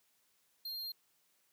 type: tone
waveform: square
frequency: 4203 Hz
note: C8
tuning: 7 cents sharp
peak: -40 dBFS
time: 0.65-0.92 s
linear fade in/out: 5 ms
effects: white hiss -74 dBFS RMS until 1.52 s + high-pass 100 Hz 12 dB/octave